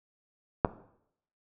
clicks, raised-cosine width 1 ms, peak -6 / -26 dBFS, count 2, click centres 0.648 / 0.658 s, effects noise-tail reverb RT60 0.7 s tail -17 dB re dry

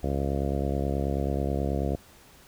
harmonic tone, 69.3 Hz, C#2, in tune, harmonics 1 / 2 / 3 / 4 / 5 / 6 / 7 / 8 / 9 / 10, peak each -29 / -32 / -34 / -35 / -36 / -37 / -37 / -38 / -39 / -39 dBFS, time 0.03-1.96 s, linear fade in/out 5 ms, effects pink hiss -54 dBFS RMS until 2.47 s

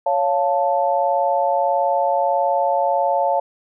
sine chord, Db augmented, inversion none, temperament equal with one note detuned, 556.9 / 698.5 / 880 Hz, Db5 / F5 / A5, +8 / 0 / 0 cents, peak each -20 dBFS, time 0.06-3.4 s, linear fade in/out 5 ms, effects none

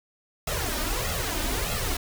pink noise with flanger, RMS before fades -28 dBFS, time 0.47-1.97 s, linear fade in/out 5 ms, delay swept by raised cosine 1.5 to 3.3 ms, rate 1.6 Hz, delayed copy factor +0.75, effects none

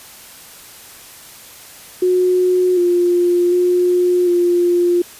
sine tone with pitch steps, 364.5 / 351.9 / 357.8 / 350.7 Hz, F#4 / F4 / F4 / F4, -26 / +13 / +42 / +7 cents, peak -11 dBFS, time 2.02-5.02 s, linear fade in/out 5 ms, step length 750 ms, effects white hiss -39 dBFS RMS until 5.19 s + resampled to 32000 Hz

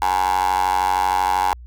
15% pulse tone with high-pass filter, 92.9 Hz, F#2, 7 cents sharp, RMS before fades -19 dBFS, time 0.02-1.53 s, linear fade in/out 0 ms, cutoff 850 Hz, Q 7.5, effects added 60 Hz sine -36 dBFS peak until 1.66 s

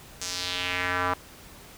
square tone with band-pass filter sweep, 90.3 Hz, F#2, 42 cents flat, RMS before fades -29 dBFS, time 0.21-1.14 s, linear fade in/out 5 ms, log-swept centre 6600 to 1100 Hz, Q 2.2, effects pink hiss -48 dBFS RMS until 1.77 s

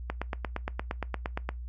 click train, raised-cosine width 0.5 ms, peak -16 dBFS, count 13, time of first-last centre 0.1-1.49 s, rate 8.63 Hz, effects noise-tail reverb RT60 0.2 s tail -22 dB re dry + added 60 Hz sine -36 dBFS peak until 1.68 s

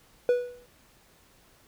triangle tone with exponential decay, 490 Hz, B4, 14 cents flat, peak -15 dBFS, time 0.29-0.66 s, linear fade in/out 1 ms, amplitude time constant 79 ms, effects pink hiss -60 dBFS RMS until 1.67 s

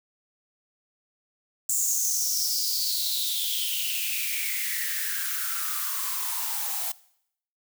blue noise with high-pass filter sweep, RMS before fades -28 dBFS, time 1.69-6.92 s, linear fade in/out 5 ms, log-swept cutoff 7400 to 740 Hz, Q 7.1, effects noise-tail reverb RT60 0.7 s tail -20 dB re dry

